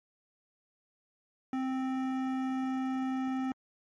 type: tone with hard clipping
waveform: triangle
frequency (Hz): 261.6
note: C4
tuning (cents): 0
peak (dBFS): -32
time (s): 1.53-3.52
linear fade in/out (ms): 2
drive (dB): 18
effects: MP3 48 kbps